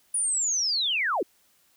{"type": "linear sweep", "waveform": "sine", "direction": "down", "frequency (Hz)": [9790, 277.2], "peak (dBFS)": -23, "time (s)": [0.14, 1.23], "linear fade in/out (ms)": 5, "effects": ["white hiss -64 dBFS RMS until 1.76 s"]}